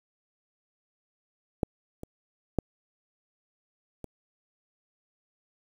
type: clicks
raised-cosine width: 2 ms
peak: -11 / -25 / -11 / -25 dBFS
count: 4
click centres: 1.632 / 2.034 / 2.587 / 4.043 s
effects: 8-bit